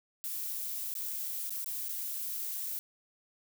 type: noise with dropouts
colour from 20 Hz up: violet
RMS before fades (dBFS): -37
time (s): 0.24-2.79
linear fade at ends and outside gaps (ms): 0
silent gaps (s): 0.94-0.952 / 1.495-1.505 / 1.645-1.66 / 1.886-1.892
effects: none